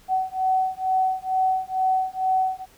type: beating tone pair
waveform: sine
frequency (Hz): 752 / 754.2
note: F#5 / F#5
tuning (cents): +28 / +33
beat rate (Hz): 2.2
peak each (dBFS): -23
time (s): 0.08-2.66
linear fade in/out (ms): 50
effects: pink hiss -54 dBFS RMS until 2.77 s